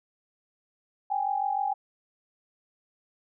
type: tone pair together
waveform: sine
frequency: 784 / 830.6 Hz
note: G5 / G#5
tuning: 0 / 0 cents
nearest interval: minor second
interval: 100 cents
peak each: -28 dBFS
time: 1.1-1.74 s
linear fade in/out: 10 ms
effects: none

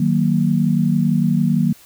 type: chord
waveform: sine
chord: D# minor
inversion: none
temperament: just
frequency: 155.56 / 186.68 / 233.3 Hz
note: D#3 / F#3 / A#3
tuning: 0 / +16 / +2 cents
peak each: -18 dBFS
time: 0-1.73 s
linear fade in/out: 5 ms
effects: white hiss -47 dBFS RMS until 1.85 s

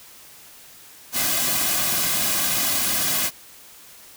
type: noise with comb filter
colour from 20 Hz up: white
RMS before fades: -22 dBFS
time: 1.12-3.31 s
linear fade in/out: 50 ms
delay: 2.2 ms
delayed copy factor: -0.65
effects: white hiss -46 dBFS RMS until 4.16 s

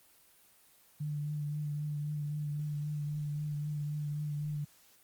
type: tone with vibrato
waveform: sine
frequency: 148.5 Hz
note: D3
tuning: 20 cents sharp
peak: -33 dBFS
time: 1-4.65 s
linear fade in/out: 10 ms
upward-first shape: triangle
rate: 3.8 Hz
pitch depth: 27 cents each way
effects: white hiss -63 dBFS RMS until 5.03 s + Opus 24 kbps

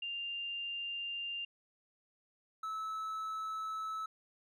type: tone pair in turn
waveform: sine / triangle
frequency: 2794 / 1302.7 Hz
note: F7 / E6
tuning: 0 / -21 cents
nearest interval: octave + minor second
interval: 1321 cents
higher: first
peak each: -37 / -35 dBFS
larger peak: second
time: 0.02-1.45 / 2.63-4.06 s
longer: neither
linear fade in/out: 5 ms
effects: none

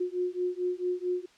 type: beating tone pair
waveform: sine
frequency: 358.2 / 362.7 Hz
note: F4 / F#4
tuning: +44 / -34 cents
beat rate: 4.5 Hz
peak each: -31 dBFS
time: 0-1.26 s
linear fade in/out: 10 ms
effects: white hiss -60 dBFS RMS until 1.37 s + low-pass 5000 Hz 12 dB/octave

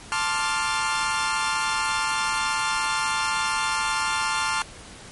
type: chord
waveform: sawtooth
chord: D minor seventh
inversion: second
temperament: equal with one note detuned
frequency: 880 / 1056.8 / 1174.7 / 1396.9 Hz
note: A5 / C6 / D6 / F6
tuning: 0 / +17 / 0 / 0 cents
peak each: -24 / -25 / -27 / -23 dBFS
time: 0.12-4.62 s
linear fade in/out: 0 ms
effects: pink hiss -43 dBFS RMS until 5.11 s + MP3 48 kbps

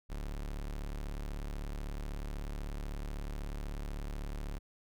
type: tone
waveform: 40% pulse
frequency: 36.17 Hz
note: D1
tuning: 26 cents flat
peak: -36 dBFS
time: 0.09-4.59 s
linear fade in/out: 20 ms
effects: none

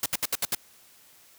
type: noise bursts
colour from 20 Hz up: white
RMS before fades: -26 dBFS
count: 6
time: 0.03-0.549 s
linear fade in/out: 2 ms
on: 29 ms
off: 69 ms
effects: white hiss -56 dBFS RMS until 1.38 s + high-pass 60 Hz 12 dB/octave

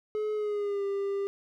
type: tone with pitch glide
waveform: triangle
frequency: 426.1 to 397.6 Hz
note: G#4 to G4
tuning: +44 to +25 cents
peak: -26 dBFS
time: 0.15-1.27 s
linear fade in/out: 0 ms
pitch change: -119 cents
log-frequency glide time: 0.34-0.84 s
effects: none

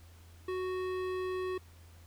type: tone with hard clipping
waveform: sine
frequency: 370 Hz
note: F#4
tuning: in tune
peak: -35 dBFS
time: 0.48-1.58 s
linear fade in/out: 5 ms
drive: 15 dB
effects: added 84 Hz sine -53 dBFS peak until 2.06 s + pink hiss -62 dBFS RMS until 2.06 s

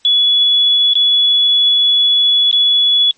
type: tone with dropouts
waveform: sine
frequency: 3400 Hz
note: G#7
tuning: 40 cents sharp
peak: -8 dBFS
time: 0.05-3.11 s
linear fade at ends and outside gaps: 1 ms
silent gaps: 0.935-0.954 / 2.513-2.528 s
effects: white hiss -53 dBFS RMS until 3.17 s + MP3 32 kbps

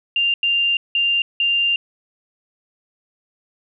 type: tone bursts at uneven times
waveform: sine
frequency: 2791 Hz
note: F7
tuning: 2 cents flat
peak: -15 dBFS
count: 4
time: 0.16-0.34 / 0.43-0.77 / 0.95-1.22 / 1.4-1.76 s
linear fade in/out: 2 ms
effects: none

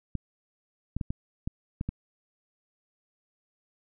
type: clicks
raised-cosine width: 5 ms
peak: -18 dBFS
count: 7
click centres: 0.153 / 0.966 / 1.012 / 1.105 / 1.475 / 1.811 / 1.89 s
effects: none

